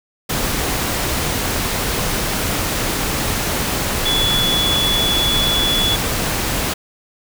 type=tone in noise; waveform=sine; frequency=3416 Hz; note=G#7; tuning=48 cents sharp; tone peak=-16 dBFS; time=4.05-5.96 s; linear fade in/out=10 ms; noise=pink; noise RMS=-20 dBFS; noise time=0.29-6.74 s; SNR=+1 dB; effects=none